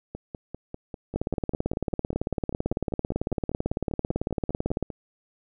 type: two click trains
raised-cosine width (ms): 2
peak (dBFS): -21 / -12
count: 25 / 67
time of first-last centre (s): 0.15-4.902 / 1.16-4.827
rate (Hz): 5.05 / 18
effects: none